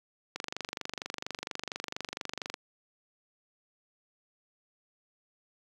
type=click train; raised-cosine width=0.2 ms; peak=-17 dBFS; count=54; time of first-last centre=0.36-2.541 s; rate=24.3 Hz; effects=high-pass 150 Hz 12 dB/octave + 9-bit